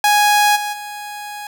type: tone with level steps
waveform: sawtooth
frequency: 830 Hz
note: G#5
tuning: 1 cent flat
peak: -7 / -17 / -24 dBFS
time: 0.04-1.47 s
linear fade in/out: 2 ms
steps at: 0.55 / 0.72 s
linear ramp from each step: 20 ms
effects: 7-bit